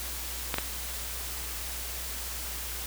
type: clicks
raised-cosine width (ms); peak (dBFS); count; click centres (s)
0.3; -11; 2; 0.542 / 0.584
effects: added 60 Hz sine -40 dBFS peak until 2.86 s + white hiss -37 dBFS RMS until 2.86 s